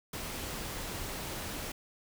pink noise, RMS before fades -39 dBFS, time 0.13-1.72 s, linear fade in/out 5 ms, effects none

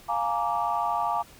sine chord, Bb dominant seventh, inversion second, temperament just, 699.2 / 839.1 / 932.3 / 1165.4 Hz, F5 / Ab5 / Bb5 / D6, +2 / +18 / 0 / -14 cents, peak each -29 dBFS, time 0.08-1.23 s, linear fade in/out 20 ms, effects tanh soft clip ceiling -14 dBFS + pink hiss -51 dBFS RMS until 1.39 s

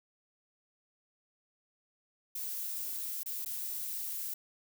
violet noise with dropouts, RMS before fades -38 dBFS, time 2.35-4.34 s, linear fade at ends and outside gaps 5 ms, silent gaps 3.233-3.259 / 3.448-3.459 s, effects none

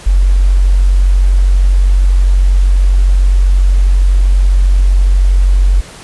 sine tone, 46.25 Hz, F#1, in tune, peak -5 dBFS, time 0.06-5.81 s, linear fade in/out 10 ms, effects pink hiss -33 dBFS RMS until 6.03 s + resampled to 24000 Hz

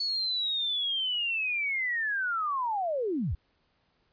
sine linear sweep, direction down, 4435 to 50 Hz, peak -27 dBFS, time 0-3.35 s, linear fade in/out 5 ms, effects pink hiss -71 dBFS RMS until 4.12 s + resampled to 11025 Hz

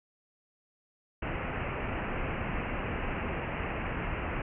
pink low-pass noise, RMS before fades -34 dBFS, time 1.22-4.42 s, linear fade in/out 5 ms, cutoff 2800 Hz, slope 96 dB/octave, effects none

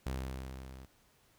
sawtooth tone with level ramp, 65.41 Hz, C2, in tune, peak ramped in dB -30 to -45 dBFS, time 0.06-0.86 s, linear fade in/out 5 ms, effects pink hiss -68 dBFS RMS until 1.38 s

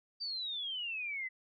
sine exponential sweep, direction down, 4699 to 2002 Hz, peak -36 dBFS, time 0.2-1.29 s, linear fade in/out 20 ms, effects none

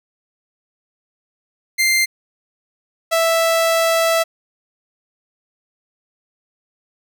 sawtooth tone pair in turn, 2093 / 659.3 Hz, C7 / E5, 0 / 0 cents, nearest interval octave + minor sixth, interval 2000 cents, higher first, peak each -10 dBFS, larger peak neither, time 1.78-2.06 / 3.11-4.24 s, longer second, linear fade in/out 20 ms, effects none

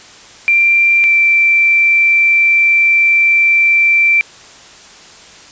sine tone pair in turn, 2364 / 2345 Hz, D7 / D7, +11 / -3 cents, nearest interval unison, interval 14 cents, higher first, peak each -7 dBFS, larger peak neither, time 0.48-1.04 / 1.04-4.21 s, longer second, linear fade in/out 0 ms, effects white hiss -38 dBFS RMS until 5.51 s + resampled to 16000 Hz

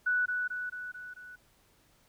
sine tone with echo, 1480 Hz, F#6, in tune, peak -25 dBFS, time 0.06-0.26 s, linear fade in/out 10 ms, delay 220 ms, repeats 5, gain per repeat -4 dB, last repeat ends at 1.36 s, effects pink hiss -66 dBFS RMS until 2.08 s

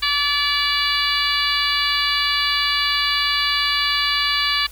harmonic tone, 577 Hz, D5, 31 cents flat, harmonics 2 / 3 / 4 / 5 / 6 / 7 / 8, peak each -25 / -25 / -25 / -25 / -25 / -25 / -25 dBFS, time 0.02-4.67 s, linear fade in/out 10 ms, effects added 50 Hz sine -40 dBFS peak until 4.71 s + white hiss -45 dBFS RMS until 4.71 s

